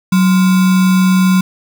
sine tone with sample-and-hold, 186 Hz, F#3, 9 cents sharp, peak -7 dBFS, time 0.12-1.41 s, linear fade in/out 5 ms, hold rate 1225 Hz, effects none

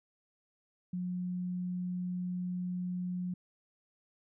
sine tone, 180 Hz, F#3, 47 cents flat, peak -33 dBFS, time 0.93-3.34 s, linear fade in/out 5 ms, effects none

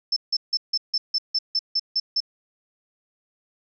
sine tone bursts, 5290 Hz, E8, 5 cents sharp, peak -19 dBFS, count 11, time 0.12-2.204 s, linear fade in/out 5 ms, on 44 ms, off 160 ms, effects none

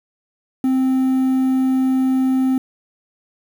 triangle tone with quantisation, 261.6 Hz, C4, in tune, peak -12 dBFS, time 0.64-2.58 s, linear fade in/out 2 ms, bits 7, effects none

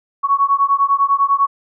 sine beating tone pair, 1108.7 / 1118.7 Hz, C#6 / C#6, 0 / +15 cents, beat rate 10 Hz, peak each -15 dBFS, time 0.23-1.47 s, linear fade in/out 20 ms, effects none

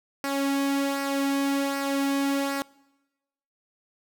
sawtooth tone with flanger, 277.2 Hz, C#4, in tune, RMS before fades -26 dBFS, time 0.24-2.62 s, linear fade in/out 0 ms, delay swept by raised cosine 0.28 to 2.18 ms, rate 1.3 Hz, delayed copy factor -0.5, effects noise-tail reverb RT60 1.0 s tail -23 dB re dry

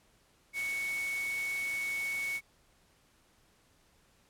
sine tone in noise, 2221 Hz, C#7, 3 cents sharp, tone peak -32 dBFS, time 0.53-2.41 s, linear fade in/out 50 ms, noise white, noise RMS -44 dBFS, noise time 0.53-2.41 s, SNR +9 dB, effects pink hiss -67 dBFS RMS until 4.29 s + low-pass 12000 Hz 12 dB/octave

